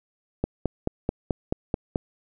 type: click train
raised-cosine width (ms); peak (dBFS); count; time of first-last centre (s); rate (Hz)
2; -10; 8; 0.44-1.958; 4.61
effects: none